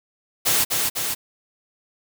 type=noise with echo; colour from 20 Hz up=white; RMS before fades=-19 dBFS; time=0.45-0.65 s; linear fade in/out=20 ms; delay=250 ms; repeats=2; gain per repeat=-3 dB; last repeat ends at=1.15 s; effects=none